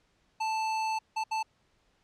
square tone bursts at uneven times, 880 Hz, A5, in tune, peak -29 dBFS, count 3, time 0.4-0.99 / 1.16-1.24 / 1.31-1.43 s, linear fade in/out 10 ms, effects pink hiss -70 dBFS RMS until 2.03 s + low-pass 6000 Hz 12 dB/octave

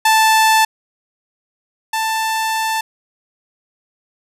sawtooth tone pair in turn, 880 / 885 Hz, A5 / A5, 0 / +10 cents, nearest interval unison, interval 10 cents, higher second, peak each -6 / -13 dBFS, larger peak first, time 0.05-0.65 / 1.93-2.81 s, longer second, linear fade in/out 5 ms, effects resampled to 32000 Hz + 8-bit

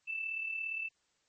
sine tone with amplitude modulation, 2648 Hz, E7, 7 cents sharp, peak -32 dBFS, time 0.07-0.89 s, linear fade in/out 20 ms, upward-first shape sine, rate 37.3 Hz, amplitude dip 55%, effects white hiss -75 dBFS RMS until 1.28 s + MP3 32 kbps

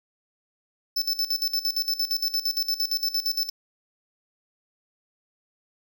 square tone with tremolo, 5274 Hz, E8, in tune, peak -22 dBFS, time 0.96-3.5 s, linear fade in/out 10 ms, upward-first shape square, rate 8.7 Hz, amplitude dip 80%, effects none

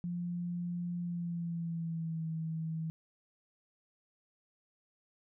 sine tone with pitch glide, 174.61 to 161.05 Hz, F3 to E3, 0 to -40 cents, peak -34 dBFS, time 0.04-2.9 s, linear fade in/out 0 ms, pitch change -140 cents, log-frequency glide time 1-2.27 s, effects none

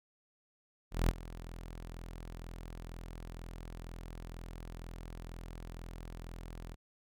sawtooth tone with ADSR envelope, 42.09 Hz, E1, 37 cents sharp, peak -21 dBFS, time 0.91-6.76 s, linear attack 180 ms, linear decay 28 ms, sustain -19 dB, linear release 31 ms, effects none

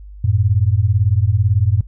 sine beating tone pair, 92.4 / 110.4 Hz, F#2 / A2, -2 / +6 cents, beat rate 18 Hz, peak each -15 dBFS, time 0.24-1.81 s, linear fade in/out 5 ms, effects noise-tail reverb RT60 0.1 s tail -21 dB re dry + added 50 Hz sine -33 dBFS peak until 1.87 s

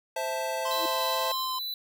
square chord, A minor, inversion first, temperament equal, 523.3 / 659.3 / 880 Hz, C5 / E5 / A5, 0 / 0 / 0 cents, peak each -34 dBFS, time 0.16-1.32 s, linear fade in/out 5 ms
square tone with vibrato, 1039 Hz, C6, 12 cents flat, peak -31 dBFS, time 0.65-1.59 s, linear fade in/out 5 ms, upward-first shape triangle, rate 1.9 Hz, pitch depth 21 cents each way
sine tone with exponential growth, 330 Hz, E4, 2 cents sharp, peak -30 dBFS, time 0.71-0.86 s, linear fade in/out 5 ms, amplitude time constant 31 ms
square tone with tremolo, 3981 Hz, B7, 13 cents sharp, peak -32 dBFS, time 0.71-1.74 s, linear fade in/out 2 ms, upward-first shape square, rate 3.4 Hz, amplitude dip 25%
effects none

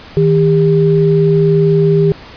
sine tone pair together, 158.47 / 400 Hz, D#3 / G4, +32 / +35 cents, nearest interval octave + major third, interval 1603 cents, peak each -10 dBFS, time 0.17-2.12 s, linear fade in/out 0 ms, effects pink hiss -35 dBFS RMS until 2.36 s + resampled to 11025 Hz

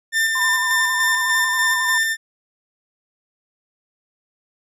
40% pulse tone with tremolo, 1794 Hz, A6, 33 cents sharp, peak -15 dBFS, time 0.12-2.17 s, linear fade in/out 50 ms, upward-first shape square, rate 3.4 Hz, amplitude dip 30%
sine tone with vibrato, 1009 Hz, B5, 37 cents sharp, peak -24 dBFS, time 0.35-1.98 s, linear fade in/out 5 ms, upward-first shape square, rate 11 Hz, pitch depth 44 cents each way
effects resampled to 32000 Hz

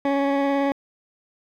20% pulse tone with vibrato, 278.6 Hz, C#4, 9 cents sharp, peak -14 dBFS, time 0.05-0.72 s, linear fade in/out 2 ms, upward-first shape square, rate 18 Hz, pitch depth 10 cents each way, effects low-pass 2000 Hz 12 dB/octave + 9-bit

